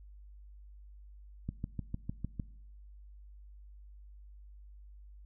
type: click train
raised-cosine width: 5 ms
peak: -23 dBFS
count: 7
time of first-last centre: 1.49-2.398 s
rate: 6.61 Hz
effects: noise-tail reverb RT60 0.8 s tail -21 dB re dry + added 50 Hz sine -50 dBFS peak until 5.25 s